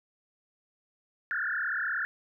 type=tone with frequency modulation; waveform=sine; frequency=1587 Hz; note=G6; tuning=21 cents sharp; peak=-28 dBFS; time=1.31-2.05 s; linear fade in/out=0 ms; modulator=36.5 Hz; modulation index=5.6; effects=none